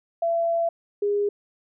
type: tone pair in turn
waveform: sine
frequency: 673 / 408.9 Hz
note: E5 / G#4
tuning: +36 / -27 cents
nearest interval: major sixth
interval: 863 cents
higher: first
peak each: -20 dBFS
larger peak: neither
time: 0.22-0.69 / 1.02-1.29 s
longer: first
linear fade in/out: 5 ms
effects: none